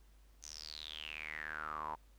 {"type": "tone with band-pass filter sweep", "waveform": "sawtooth", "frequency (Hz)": 76.9, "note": "D#2", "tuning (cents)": -20, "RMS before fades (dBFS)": -45, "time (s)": [0.42, 1.96], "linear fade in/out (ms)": 20, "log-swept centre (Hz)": [6400, 910], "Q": 9.6, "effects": ["added 50 Hz sine -60 dBFS peak until 2.18 s", "pink hiss -72 dBFS RMS until 2.18 s"]}